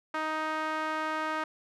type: tone with band-pass filter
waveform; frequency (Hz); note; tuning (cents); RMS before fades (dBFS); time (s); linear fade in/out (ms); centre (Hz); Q
sawtooth; 312.5; D#4; +8; -32; 0.14-1.44; 5; 1300; 1.7
effects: none

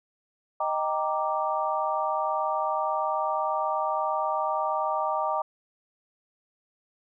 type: chord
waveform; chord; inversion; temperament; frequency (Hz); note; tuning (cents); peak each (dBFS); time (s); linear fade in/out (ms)
sine; Eb major seventh; none; equal; 622.3 / 784 / 932.3 / 1174.7; Eb5 / G5 / Bb5 / D6; 0 / 0 / 0 / 0; -30; 0.6-5.42; 5
effects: none

